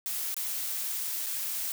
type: noise with dropouts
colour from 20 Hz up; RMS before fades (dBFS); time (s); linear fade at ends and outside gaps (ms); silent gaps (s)
blue; -33; 0.06-1.72; 0; 0.343-0.366 / 1.262-1.266
effects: none